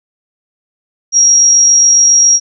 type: tone with amplitude modulation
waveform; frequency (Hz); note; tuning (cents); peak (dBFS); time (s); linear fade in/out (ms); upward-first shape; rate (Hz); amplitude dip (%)
sine; 5650; F8; +19; -3; 1.12-2.4; 50; sine; 47.3; 25
effects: none